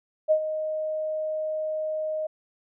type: tone with ADSR envelope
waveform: sine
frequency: 622.3 Hz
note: D#5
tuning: in tune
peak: -15 dBFS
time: 0.28-2.27 s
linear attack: 31 ms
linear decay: 79 ms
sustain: -11 dB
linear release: 8 ms
effects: none